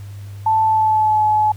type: tone with pitch glide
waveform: sine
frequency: 880 to 854 Hz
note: A5 to G#5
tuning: 0 to +48 cents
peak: -12 dBFS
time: 0.46-1.52 s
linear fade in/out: 5 ms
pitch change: -52 cents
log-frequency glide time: 0.63-1.25 s
effects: added 100 Hz sine -30 dBFS peak until 1.56 s + pink hiss -48 dBFS RMS until 1.56 s